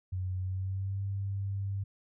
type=tone with pitch glide; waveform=sine; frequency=92.5 to 98.57 Hz; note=F#2 to G2; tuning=0 to +10 cents; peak=-31 dBFS; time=0.12-1.84 s; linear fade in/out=10 ms; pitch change=+110 cents; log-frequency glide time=0.39-1.02 s; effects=none